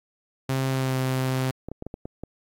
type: tone with pitch glide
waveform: sawtooth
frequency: 133 to 130.41 Hz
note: C3 to C3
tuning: +29 to -5 cents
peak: -19 dBFS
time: 0.49-1.51 s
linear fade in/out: 5 ms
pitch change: -34 cents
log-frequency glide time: 0.68-0.97 s
type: clicks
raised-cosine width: 2 ms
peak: -21 dBFS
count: 7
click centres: 1.686 / 1.716 / 1.824 / 1.866 / 1.941 / 2.055 / 2.236 s
effects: AAC 64 kbps